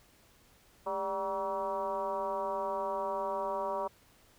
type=tone with frequency modulation; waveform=sine; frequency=770 Hz; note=G5; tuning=31 cents flat; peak=-31 dBFS; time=0.86-3.88 s; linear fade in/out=10 ms; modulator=185 Hz; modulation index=1.9; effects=pink hiss -63 dBFS RMS until 4.38 s